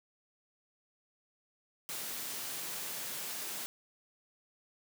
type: high-pass noise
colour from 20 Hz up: white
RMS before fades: -40 dBFS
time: 1.89-3.66 s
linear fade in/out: 0 ms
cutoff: 130 Hz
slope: 24 dB/octave
effects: none